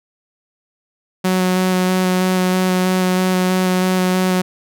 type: tone with vibrato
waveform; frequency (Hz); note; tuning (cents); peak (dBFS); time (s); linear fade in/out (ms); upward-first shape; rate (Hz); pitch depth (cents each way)
sawtooth; 184.4; F#3; -6; -10; 1.24-4.42; 10; square; 3.1; 9
effects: none